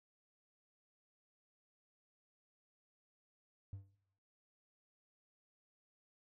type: tone with exponential decay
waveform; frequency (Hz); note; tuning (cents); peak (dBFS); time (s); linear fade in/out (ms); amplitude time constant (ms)
triangle; 98; G2; 0; -38; 3.73-3.95; 0; 47
effects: noise-tail reverb RT60 0.9 s tail -25 dB re dry + tanh soft clip ceiling -38 dBFS